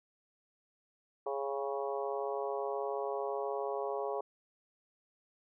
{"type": "harmonic tone with a mistuned harmonic", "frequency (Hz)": 138.59, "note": "C#3", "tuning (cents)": 0, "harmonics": [3, 4, 5, 6, 7, 8], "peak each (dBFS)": [-37, -39, -41, -43, -44, -45], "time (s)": [1.26, 4.21], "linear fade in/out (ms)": 5, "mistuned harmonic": 6, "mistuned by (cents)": -27, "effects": []}